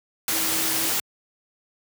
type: tone in noise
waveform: sine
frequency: 323.5 Hz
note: E4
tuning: 32 cents flat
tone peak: -34 dBFS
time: 0.32-0.89 s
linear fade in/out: 2 ms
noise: white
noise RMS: -24 dBFS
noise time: 0.28-1 s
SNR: -13 dB
effects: high-pass 80 Hz 12 dB/octave